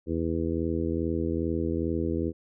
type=harmonic tone; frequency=82.41 Hz; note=E2; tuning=in tune; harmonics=1 / 2 / 3 / 4 / 5 / 6; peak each=-32 / -35 / -32 / -30 / -34 / -36 dBFS; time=0.06-2.33 s; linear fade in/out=50 ms; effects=none